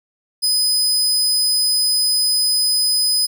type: tone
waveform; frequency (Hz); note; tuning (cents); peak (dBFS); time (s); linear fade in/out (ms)
sawtooth; 5010; D#8; +11; -12; 0.42-3.27; 20
effects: none